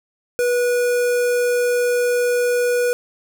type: tone with notch filter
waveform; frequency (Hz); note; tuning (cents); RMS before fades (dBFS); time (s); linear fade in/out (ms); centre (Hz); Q
square; 487.5; B4; -23; -18; 0.39-2.93; 0; 3700; 1.2
effects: none